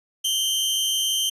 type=tone pair together; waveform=sawtooth; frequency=2910 / 3127 Hz; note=F#7 / G7; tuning=-29 / -5 cents; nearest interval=minor second; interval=124 cents; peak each=-28 / -18 dBFS; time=0.24-1.3 s; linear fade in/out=10 ms; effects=resampled to 32000 Hz